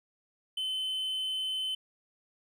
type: tone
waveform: triangle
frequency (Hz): 3054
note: G7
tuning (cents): -46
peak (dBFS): -29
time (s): 0.57-1.75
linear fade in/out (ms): 5
effects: none